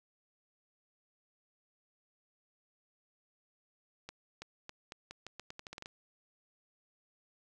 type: accelerating click train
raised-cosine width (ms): 0.2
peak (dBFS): -27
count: 14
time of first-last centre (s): 4.09-5.859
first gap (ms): 330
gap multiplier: 0.83
effects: none